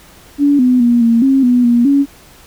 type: tone with pitch steps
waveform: sine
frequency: 286 / 251.1 / 238.8 / 231.1 / 269.2 / 246 / 238.4 / 280.2 Hz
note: D4 / B3 / A#3 / A#3 / C4 / B3 / A#3 / C#4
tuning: -46 / +29 / +42 / -15 / +49 / -7 / +39 / +19 cents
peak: -7 dBFS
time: 0.38-2.06 s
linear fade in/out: 50 ms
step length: 210 ms
effects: pink hiss -42 dBFS RMS until 2.46 s